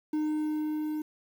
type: tone with level ramp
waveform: triangle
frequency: 306.1 Hz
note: D#4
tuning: 28 cents flat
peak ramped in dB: -24 to -28 dBFS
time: 0.13-1.02 s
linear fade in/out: 5 ms
effects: 9-bit